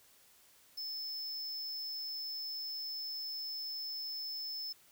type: tone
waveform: square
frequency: 5250 Hz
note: E8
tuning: 8 cents flat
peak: -39 dBFS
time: 0.77-4.73 s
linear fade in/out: 10 ms
effects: white hiss -64 dBFS RMS until 4.91 s